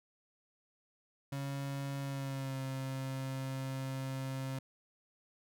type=tone with pitch glide; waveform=35% pulse; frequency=138.7 to 133.2 Hz; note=C#3 to C3; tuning=+1 to +31 cents; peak=-35 dBFS; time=1.32-4.59 s; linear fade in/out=5 ms; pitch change=-70 cents; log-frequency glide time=2.01-2.61 s; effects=none